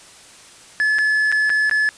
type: tone with dropouts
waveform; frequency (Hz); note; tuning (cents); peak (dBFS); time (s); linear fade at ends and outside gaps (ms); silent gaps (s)
triangle; 1721; A6; -39; -13; 0.8-1.89; 0; 0.985-0.989 / 1.317-1.324 / 1.495-1.501 / 1.696-1.712
effects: white hiss -44 dBFS RMS until 1.97 s + resampled to 22050 Hz